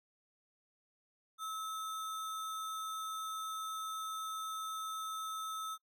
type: tone with sample-and-hold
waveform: sine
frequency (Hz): 1296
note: E6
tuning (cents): -30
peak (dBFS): -38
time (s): 1.38-5.78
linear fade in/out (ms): 50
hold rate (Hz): 4900
effects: noise-tail reverb RT60 0.1 s tail -23 dB re dry + AAC 64 kbps